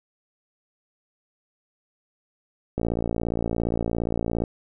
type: click train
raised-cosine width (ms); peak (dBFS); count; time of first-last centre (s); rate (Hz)
2; -12; 96; 2.78-4.438; 57.3
effects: none